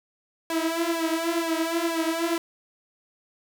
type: tone with flanger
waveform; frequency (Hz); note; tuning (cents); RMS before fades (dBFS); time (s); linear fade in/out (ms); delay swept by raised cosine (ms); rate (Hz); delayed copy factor
sawtooth; 330.6; E4; +5; -26; 0.5-2.38; 2; 1.8 to 7.4; 2.1; +0.95
effects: none